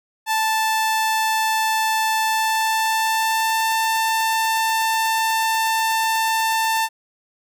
sawtooth tone with pitch glide, 880 to 891.8 Hz, A5 to A5, 0 to +23 cents, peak -14 dBFS, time 0.26-6.89 s, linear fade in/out 50 ms, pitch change +23 cents, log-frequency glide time 2.24-3.72 s, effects none

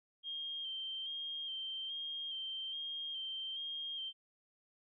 sine tone with vibrato, 3182 Hz, G7, 25 cents sharp, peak -39 dBFS, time 0.23-4.13 s, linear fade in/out 50 ms, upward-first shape square, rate 1.2 Hz, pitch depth 25 cents each way, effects none

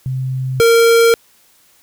sine / square tone pair in turn, 130.3 / 461.9 Hz, C3 / A#4, -7 / -16 cents, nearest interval octave + minor seventh, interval 2191 cents, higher second, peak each -17 / -8 dBFS, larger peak second, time 0.06-0.6 / 0.6-1.14 s, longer neither, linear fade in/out 0 ms, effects white hiss -52 dBFS RMS until 1.82 s

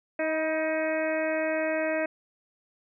harmonic tone with a mistuned harmonic, 315.2 Hz, D#4, 23 cents sharp, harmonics 1 / 2 / 3 / 4 / 5 / 6 / 7 / 8, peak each -32 / -27 / -41 / -43 / -36 / -36 / -39 / -39 dBFS, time 0.19-2.06 s, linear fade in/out 5 ms, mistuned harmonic 3, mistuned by +32 cents, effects none

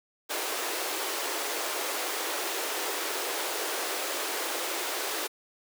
pink high-pass noise, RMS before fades -32 dBFS, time 0.29-5.28 s, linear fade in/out 20 ms, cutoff 330 Hz, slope 48 dB/octave, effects none

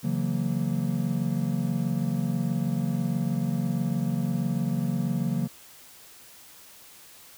triangle chord, F# dominant seventh, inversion second, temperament just, 138.75 / 166.5 / 185 / 231.2 Hz, C#3 / E3 / F#3 / A#3, +2 / +18 / 0 / -14 cents, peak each -28 dBFS, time 0.03-5.48 s, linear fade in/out 20 ms, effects white hiss -50 dBFS RMS until 7.37 s

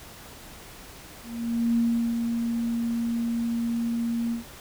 sine tone with ADSR envelope, 233 Hz, A#3, 1 cent flat, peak -19 dBFS, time 1.22-4.44 s, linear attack 550 ms, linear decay 360 ms, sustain -5 dB, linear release 120 ms, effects pink hiss -45 dBFS RMS until 4.6 s

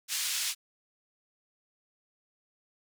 white band-pass noise, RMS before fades -32 dBFS, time 0.08-0.55 s, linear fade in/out 50 ms, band 2200 to 8200 Hz, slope 12 dB/octave, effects none

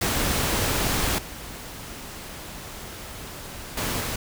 pink noise with level steps, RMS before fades -24 / -38 / -27 / -29 dBFS, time 0.01-4.16 s, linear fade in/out 5 ms, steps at 1.18 / 3.77 / 4 s, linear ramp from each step 5 ms, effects none

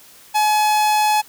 45% pulse tone, 849 Hz, G#5, 38 cents sharp, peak -14 dBFS, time 0.34-1.22 s, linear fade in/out 20 ms, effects white hiss -46 dBFS RMS until 1.28 s

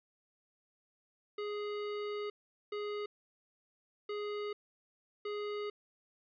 square tone bursts at uneven times, 415.3 Hz, G#4, in tune, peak -37 dBFS, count 4, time 1.38-2.3 / 2.72-3.06 / 4.09-4.53 / 5.25-5.7 s, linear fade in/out 5 ms, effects resampled to 11025 Hz + 12-bit

